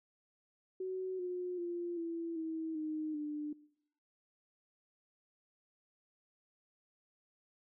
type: tone with pitch steps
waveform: sine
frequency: 373.8 / 360 / 346.8 / 334 / 321.7 / 309.8 / 298.4 Hz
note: F#4 / F#4 / F4 / E4 / E4 / D#4 / D4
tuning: +18 / -47 / -12 / +23 / -42 / -7 / +28 cents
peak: -36 dBFS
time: 0.8-3.53 s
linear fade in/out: 5 ms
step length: 390 ms
effects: noise-tail reverb RT60 0.7 s tail -22 dB re dry